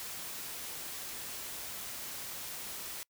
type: noise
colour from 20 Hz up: white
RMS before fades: -42 dBFS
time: 0-3.03 s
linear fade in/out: 0 ms
effects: noise-tail reverb RT60 0.1 s tail -26 dB re dry